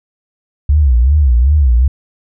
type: tone with vibrato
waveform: sine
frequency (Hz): 66.9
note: C2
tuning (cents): +39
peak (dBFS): -6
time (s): 0.69-1.88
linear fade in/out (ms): 5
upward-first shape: sine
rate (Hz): 2.6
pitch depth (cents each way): 230
effects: none